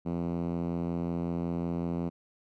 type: tone with band-pass filter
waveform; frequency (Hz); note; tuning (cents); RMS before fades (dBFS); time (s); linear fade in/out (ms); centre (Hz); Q
5% pulse; 85.4; F2; -38; -32; 0.05-2.1; 20; 190; 1.7
effects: none